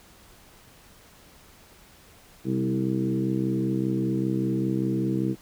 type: harmonic tone with a mistuned harmonic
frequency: 65.1 Hz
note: C2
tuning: 8 cents flat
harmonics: 2 / 3 / 4 / 5 / 6 / 7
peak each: -29 / -28 / -33 / -27 / -36 / -38 dBFS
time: 2.44-5.36 s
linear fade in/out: 50 ms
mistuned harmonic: 3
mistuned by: +19 cents
effects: pink hiss -53 dBFS RMS until 5.41 s